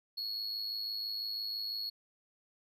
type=tone with amplitude modulation; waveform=triangle; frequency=4344 Hz; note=C#8; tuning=36 cents flat; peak=-32 dBFS; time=0.17-1.9 s; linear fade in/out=10 ms; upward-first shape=sine; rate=106 Hz; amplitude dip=50%; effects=none